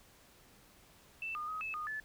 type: tone with pitch steps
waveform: sine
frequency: 2659 / 1218 / 1262 / 2609 / 1229 / 1735 Hz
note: E7 / D#6 / D#6 / E7 / D#6 / A6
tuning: +14 / -37 / +24 / -18 / -22 / -25 cents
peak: -37 dBFS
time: 1.22-2 s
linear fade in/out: 2 ms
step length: 130 ms
effects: pink hiss -62 dBFS RMS until 2.04 s